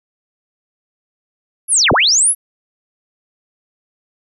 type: linear two-way sweep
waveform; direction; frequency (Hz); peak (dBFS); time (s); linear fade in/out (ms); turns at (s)
sine; down then up; 11470 to 43.47 to 11470; -9; 1.68-2.35; 50; 1.92
effects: none